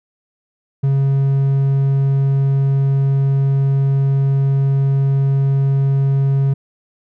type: tone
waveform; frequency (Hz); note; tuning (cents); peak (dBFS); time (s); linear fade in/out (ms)
triangle; 137.1; C#3; -19; -10; 0.83-6.54; 10
effects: none